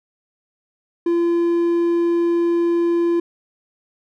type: tone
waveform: triangle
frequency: 341.6 Hz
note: F4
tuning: 38 cents flat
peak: -13 dBFS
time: 1.06-3.2 s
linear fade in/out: 5 ms
effects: none